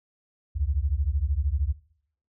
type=beating tone pair; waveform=sine; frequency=65.41 / 78.41 Hz; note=C2 / D#2; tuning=0 / +14 cents; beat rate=13 Hz; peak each=-26 dBFS; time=0.55-1.73 s; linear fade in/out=20 ms; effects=noise-tail reverb RT60 0.6 s tail -17 dB re dry

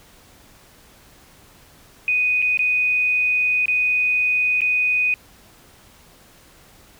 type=tone with dropouts; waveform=sine; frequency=2489 Hz; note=D#7; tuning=in tune; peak=-16 dBFS; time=2.08-5.14 s; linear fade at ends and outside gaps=1 ms; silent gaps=2.419-2.424 / 2.573-2.592 / 3.657-3.682 / 4.607-4.617 s; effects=pink hiss -50 dBFS RMS until 6.99 s

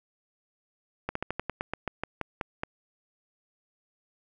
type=slowing click train; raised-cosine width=0.5 ms; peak=-15 dBFS; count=13; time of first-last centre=1.09-2.635 s; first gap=64 ms; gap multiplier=1.12; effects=none

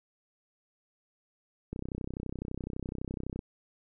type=click train; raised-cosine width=3 ms; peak=-23 dBFS; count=54; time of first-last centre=1.73-3.391 s; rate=31.9 Hz; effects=none

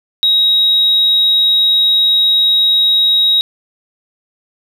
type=tone; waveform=sine; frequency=3803 Hz; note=A#7; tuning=34 cents sharp; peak=-7 dBFS; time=0.23-3.41 s; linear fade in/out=0 ms; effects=tanh soft clip ceiling -4 dBFS + 8-bit

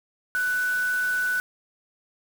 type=tone in noise; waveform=sine; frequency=1490 Hz; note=F#6; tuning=12 cents sharp; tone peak=-22 dBFS; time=0.35-1.4 s; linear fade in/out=0 ms; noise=white; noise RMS=-39 dBFS; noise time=0.35-1.4 s; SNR=+14 dB; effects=none

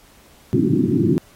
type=band-pass noise; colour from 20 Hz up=white; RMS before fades=-17 dBFS; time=0.53-1.18 s; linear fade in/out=0 ms; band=100 to 370 Hz; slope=96 dB/octave; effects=pink hiss -51 dBFS RMS until 1.35 s + AAC 48 kbps

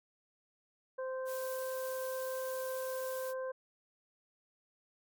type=harmonic tone; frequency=520 Hz; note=C5; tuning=11 cents flat; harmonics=1 / 2 / 3; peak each=-36 / -46 / -49 dBFS; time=0.98-3.52 s; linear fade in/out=10 ms
type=noise; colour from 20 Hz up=blue; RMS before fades=-47 dBFS; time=1.25-3.34 s; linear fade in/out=50 ms
effects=MP3 96 kbps

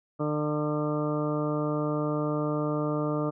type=harmonic tone with a mistuned harmonic; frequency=150 Hz; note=D3; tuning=37 cents sharp; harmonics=1 / 2 / 3 / 4 / 5 / 6 / 7 / 8 / 9; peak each=-31 / -30 / -33 / -33 / -45 / -42 / -45 / -36 / -48 dBFS; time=0.19-3.31 s; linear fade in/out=20 ms; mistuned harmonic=5; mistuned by=-32 cents; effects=none

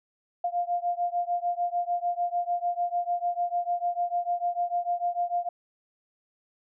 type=beating tone pair; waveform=sine; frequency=698.5 / 705.2 Hz; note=F5 / F5; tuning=0 / +17 cents; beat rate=6.7 Hz; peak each=-28 / -29 dBFS; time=0.44-5.49 s; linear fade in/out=5 ms; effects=none

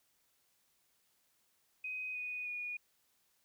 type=tone with pitch steps; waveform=sine; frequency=2511 / 2481 / 2451 Hz; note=D#7 / D#7 / D#7; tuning=+15 / -6 / -27 cents; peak=-38 dBFS; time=1.84-2.77 s; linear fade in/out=5 ms; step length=310 ms; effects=white hiss -75 dBFS RMS until 3.44 s

